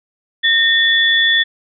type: tone pair together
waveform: sine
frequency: 1831 / 3448 Hz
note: A#6 / A7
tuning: -32 / -36 cents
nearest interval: major seventh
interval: 1096 cents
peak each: -13 dBFS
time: 0.43-1.44 s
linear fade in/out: 20 ms
effects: none